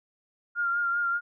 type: tone with vibrato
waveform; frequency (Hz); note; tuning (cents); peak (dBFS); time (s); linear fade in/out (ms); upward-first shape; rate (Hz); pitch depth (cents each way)
sine; 1400; F6; +4; -24; 0.55-1.21; 50; sine; 5.1; 27
effects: none